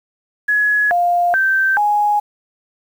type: tone with pitch steps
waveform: sine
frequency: 1686 / 701 / 1557 / 831 Hz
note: G#6 / F5 / G6 / G#5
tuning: +26 / +6 / -12 / +1 cents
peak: -12 dBFS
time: 0.48-2.2 s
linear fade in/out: 10 ms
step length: 430 ms
effects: 7-bit